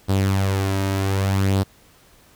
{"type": "tone with flanger", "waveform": "sawtooth", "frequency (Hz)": 97.1, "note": "G2", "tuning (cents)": -16, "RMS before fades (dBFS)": -20, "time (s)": [0.08, 1.64], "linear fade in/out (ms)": 20, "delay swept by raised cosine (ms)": [0.22, 3.22], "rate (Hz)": 0.65, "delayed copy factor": 0.5, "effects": ["pink hiss -53 dBFS RMS until 2.35 s"]}